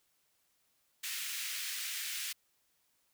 pink high-pass noise, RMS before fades -39 dBFS, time 1.03-2.33 s, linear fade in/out 10 ms, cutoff 1900 Hz, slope 24 dB/octave, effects white hiss -75 dBFS RMS until 3.13 s

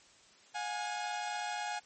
sawtooth tone pair together, 719 / 830.6 Hz, F#5 / G#5, -50 / 0 cents, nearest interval major second, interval 250 cents, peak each -36 / -33 dBFS, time 0.54-1.8 s, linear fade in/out 20 ms, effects white hiss -61 dBFS RMS until 1.85 s + MP3 32 kbps

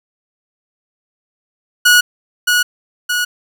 sawtooth tone with echo, 1459 Hz, F#6, 25 cents flat, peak -3 dBFS, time 1.85-2.01 s, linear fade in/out 10 ms, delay 620 ms, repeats 2, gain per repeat -4 dB, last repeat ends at 3.25 s, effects none

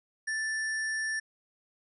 sine tone with sample-and-hold, 1760 Hz, A6, in tune, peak -29 dBFS, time 0.27-1.2 s, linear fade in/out 10 ms, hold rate 7350 Hz, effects resampled to 24000 Hz

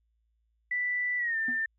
sine tone with pitch glide, 1975.5 to 1790.7 Hz, B6 to A6, 0 to +30 cents, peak -27 dBFS, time 0.71-1.66 s, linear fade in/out 5 ms, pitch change -170 cents, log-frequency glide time 1.18-1.37 s
triangle tone with exponential decay, 246.9 Hz, B3, in tune, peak -30 dBFS, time 1.48-1.62 s, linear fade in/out 5 ms, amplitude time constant 30 ms
effects added 56 Hz sine -70 dBFS peak until 1.78 s

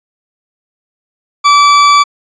40% pulse tone, 1155 Hz, D6, 29 cents flat, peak -3 dBFS, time 1.44-2.04 s, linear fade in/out 20 ms, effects resampled to 16000 Hz

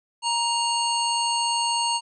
harmonic tone with a mistuned harmonic, 939 Hz, A#5, 12 cents sharp, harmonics 1 / 3 / 5 / 7 / 9, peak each -24 / -28 / -28 / -35 / -31 dBFS, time 0.22-2.01 s, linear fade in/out 50 ms, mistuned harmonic 5, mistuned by -110 cents, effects none

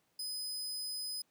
sawtooth tone, 5020 Hz, D#8, 15 cents sharp, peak -35 dBFS, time 0.19-1.22 s, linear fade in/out 5 ms, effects pink hiss -75 dBFS RMS until 1.3 s + high-pass 150 Hz 12 dB/octave

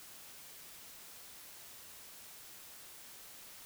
silence, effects white hiss -53 dBFS RMS until 3.65 s

